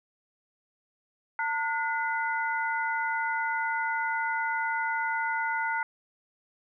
sine tone cluster, 902 / 1447 / 2027 Hz, A5 / F#6 / B6, +43 / -39 / +45 cents, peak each -30 / -30 / -34 dBFS, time 1.39-5.83 s, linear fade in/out 2 ms, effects none

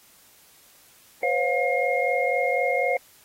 sine tone cluster, 503 / 547 / 710 / 2138 Hz, B4 / C#5 / F5 / C7, +32 / -23 / +28 / +37 cents, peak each -26 dBFS, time 1.23-2.97 s, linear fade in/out 2 ms, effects white hiss -55 dBFS RMS until 3.24 s + AAC 48 kbps

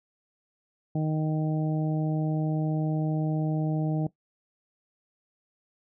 harmonic tone, 155.4 Hz, D#3, 2 cents flat, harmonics 1 / 2 / 3 / 4 / 5, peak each -25 / -31 / -40 / -38 / -40 dBFS, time 0.95-4.07 s, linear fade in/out 5 ms, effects noise-tail reverb RT60 0.1 s tail -17 dB re dry

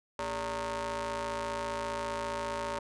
sawtooth ring-modulated tone, 172.1 Hz, F3, 25 cents flat, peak -26 dBFS, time 0.19-2.79 s, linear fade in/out 2 ms, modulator 747 Hz, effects resampled to 22050 Hz

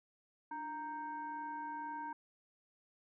sine tone with frequency modulation, 930 Hz, A#5, 4 cents flat, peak -40 dBFS, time 0.51-2.13 s, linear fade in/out 5 ms, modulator 634 Hz, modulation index 0.65, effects none

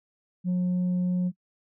sine tone, 180.3 Hz, F#3, 45 cents flat, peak -20 dBFS, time 0.44-1.32 s, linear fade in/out 50 ms, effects noise-tail reverb RT60 0.1 s tail -25 dB re dry + tanh soft clip ceiling -22 dBFS

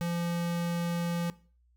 square tone, 171.5 Hz, F3, 31 cents flat, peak -30 dBFS, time 0.01-1.3 s, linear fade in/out 0 ms, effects noise-tail reverb RT60 0.4 s tail -19 dB re dry + added 60 Hz sine -63 dBFS peak until 1.76 s

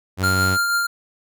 sawtooth tone, 94 Hz, F#2, 28 cents sharp, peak -16 dBFS, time 0.17-0.58 s, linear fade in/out 50 ms
square tone with tremolo, 1396.9 Hz, F6, in tune, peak -17 dBFS, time 0.23-0.87 s, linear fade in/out 10 ms, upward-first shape triangle, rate 6.2 Hz, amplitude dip 35%
effects none

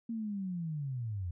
sine linear sweep, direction down, 233.1 to 83.4 Hz, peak -34 dBFS, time 0.09-1.31 s, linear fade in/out 5 ms, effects none

